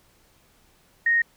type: tone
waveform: sine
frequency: 1862 Hz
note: A#6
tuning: 2 cents flat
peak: -17 dBFS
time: 1.06-1.22 s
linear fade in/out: 5 ms
effects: pink hiss -60 dBFS RMS until 1.36 s